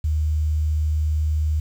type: tone with quantisation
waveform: sine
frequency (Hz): 76.9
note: D#2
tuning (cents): -20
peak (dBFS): -18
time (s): 0.04-1.6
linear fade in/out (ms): 5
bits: 8
effects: none